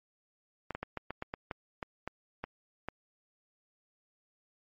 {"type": "clicks", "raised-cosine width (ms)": 0.5, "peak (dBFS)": -21, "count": 12, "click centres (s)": [0.707, 0.75, 0.83, 0.973, 1.106, 1.224, 1.339, 1.512, 1.828, 2.076, 2.44, 2.886], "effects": ["MP3 32 kbps"]}